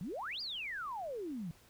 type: exponential two-way sweep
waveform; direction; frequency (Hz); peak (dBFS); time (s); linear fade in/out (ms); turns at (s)
sine; up then down; 155.56 to 5000 to 155.56; -38; 0.01-1.51; 0; 0.41
effects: pink hiss -63 dBFS RMS until 1.69 s